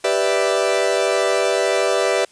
40% pulse chord, E minor seventh, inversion first, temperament equal, 392 / 493.9 / 587.3 / 659.3 Hz, G4 / B4 / D5 / E5, 0 / 0 / 0 / 0 cents, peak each -21 dBFS, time 0.04-2.25 s, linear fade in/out 5 ms, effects white hiss -52 dBFS RMS until 2.31 s + resampled to 22050 Hz

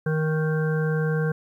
harmonic tone, 156.3 Hz, D#3, 8 cents sharp, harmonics 1 / 3 / 5 / 7 / 9 / 10, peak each -22 / -27 / -41 / -41 / -40 / -33 dBFS, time 0.06-1.32 s, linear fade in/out 5 ms, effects 10-bit

